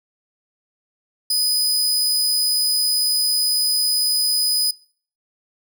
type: tone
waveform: sawtooth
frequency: 4989 Hz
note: D#8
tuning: 4 cents sharp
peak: -14 dBFS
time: 1.3-4.71 s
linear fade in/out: 5 ms
effects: noise-tail reverb RT60 0.5 s tail -23 dB re dry